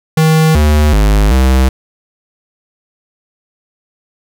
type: tone with pitch steps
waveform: square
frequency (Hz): 158.4 / 75.2 / 51.5 / 65.2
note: D#3 / D2 / G#1 / C2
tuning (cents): +31 / +42 / -14 / -5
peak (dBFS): -7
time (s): 0.17-1.69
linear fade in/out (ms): 5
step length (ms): 380
effects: none